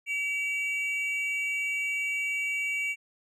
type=tone pair together; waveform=triangle; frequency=2287 / 2750 Hz; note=D7 / F7; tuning=-47 / -27 cents; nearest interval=minor third; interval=320 cents; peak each=-27 / -32 dBFS; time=0.06-2.96 s; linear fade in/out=50 ms; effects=resampled to 32000 Hz